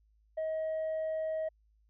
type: tone with tanh clipping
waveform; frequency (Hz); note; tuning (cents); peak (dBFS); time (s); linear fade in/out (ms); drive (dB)
sine; 634; D#5; +32; -32; 0.37-1.49; 10; 1
effects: added 53 Hz sine -65 dBFS peak until 1.89 s